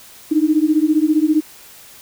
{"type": "beating tone pair", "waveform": "sine", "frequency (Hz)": [301.3, 316.3], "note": ["D4", "D#4"], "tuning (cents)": [44, 29], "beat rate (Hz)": 15, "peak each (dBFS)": -15, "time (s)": [0.31, 1.41], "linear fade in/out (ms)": 10, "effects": ["white hiss -42 dBFS RMS until 2.01 s"]}